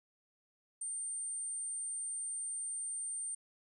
sine tone, 8870 Hz, C#9, in tune, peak -37 dBFS, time 0.81-3.35 s, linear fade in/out 5 ms, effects none

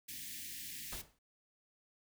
white band-stop noise, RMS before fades -46 dBFS, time 0.08-1.02 s, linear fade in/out 10 ms, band 340 to 1700 Hz, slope 96 dB/octave
pink noise with exponential decay, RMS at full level -42 dBFS, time 0.92-1.19 s, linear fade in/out 5 ms, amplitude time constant 58 ms
effects none

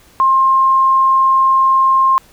sine tone, 1062 Hz, C6, 25 cents sharp, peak -8 dBFS, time 0.2-2.18 s, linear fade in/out 0 ms, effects pink hiss -47 dBFS RMS until 2.32 s

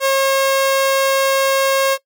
sawtooth tone, 541 Hz, C#5, 42 cents flat, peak -9 dBFS, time 0-1.98 s, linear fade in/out 50 ms, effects noise-tail reverb RT60 0.1 s tail -20 dB re dry

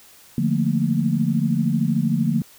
sine chord, Bb major seventh, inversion first, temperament equal, 146.83 / 174.61 / 220 / 233.1 Hz, D3 / F3 / A3 / Bb3, 0 / 0 / 0 / 0 cents, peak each -23 dBFS, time 0.38-2.42 s, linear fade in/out 2 ms, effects white hiss -49 dBFS RMS until 2.58 s

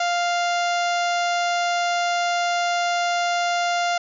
harmonic tone, 698.5 Hz, F5, in tune, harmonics 1 / 2 / 3 / 4 / 5 / 6 / 7 / 8 / 9 / 10, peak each -21 / -27 / -31 / -33 / -35 / -37 / -38 / -39 / -40 / -41 dBFS, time 0-3.98 s, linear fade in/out 5 ms, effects none

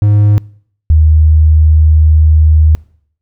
triangle / sine tone pair in turn, 103.83 / 77.78 Hz, G#2 / D#2, 0 / 0 cents, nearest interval perfect fourth, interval 500 cents, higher first, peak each -3 dBFS, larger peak neither, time 0.02-0.38 / 0.9-2.75 s, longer second, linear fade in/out 0 ms, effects noise-tail reverb RT60 0.6 s tail -24 dB re dry

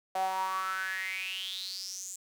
sawtooth tone with high-pass filter sweep, 188.7 Hz, F#3, 34 cents sharp, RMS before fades -35 dBFS, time 0.15-2.16 s, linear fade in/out 5 ms, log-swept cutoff 690 to 7500 Hz, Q 9, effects none

